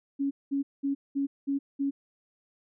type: tone bursts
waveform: sine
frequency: 278 Hz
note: C#4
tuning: 5 cents sharp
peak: -25 dBFS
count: 6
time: 0.19-1.91 s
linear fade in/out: 20 ms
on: 120 ms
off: 200 ms
effects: none